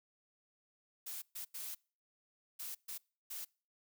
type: noise bursts at uneven times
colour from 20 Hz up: blue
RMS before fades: -44 dBFS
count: 6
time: 1.06-1.22 / 1.35-1.45 / 1.54-1.75 / 2.59-2.75 / 2.88-2.98 / 3.3-3.45 s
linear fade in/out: 10 ms
effects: noise-tail reverb RT60 0.4 s tail -26 dB re dry